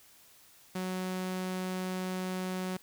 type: tone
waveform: sawtooth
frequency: 185 Hz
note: F#3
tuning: in tune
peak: -29 dBFS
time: 0.75-2.77 s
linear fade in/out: 5 ms
effects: white hiss -59 dBFS RMS until 2.82 s